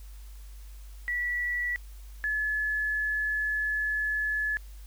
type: tone pair in turn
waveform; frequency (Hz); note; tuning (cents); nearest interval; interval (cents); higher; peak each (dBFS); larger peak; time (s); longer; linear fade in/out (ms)
sine; 1948 / 1714.2; B6 / A6; -24 / -46; major second; 222; first; -27 / -26; second; 1.08-1.76 / 2.24-4.57; second; 0
effects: added 50 Hz sine -42 dBFS peak until 4.86 s + white hiss -58 dBFS RMS until 4.86 s